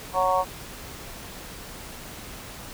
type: harmonic tone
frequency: 185 Hz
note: F#3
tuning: in tune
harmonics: 3 / 4 / 5 / 6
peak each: -25 / -25 / -25 / -25 dBFS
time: 0.13-0.45 s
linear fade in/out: 50 ms
effects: pink hiss -40 dBFS RMS until 2.73 s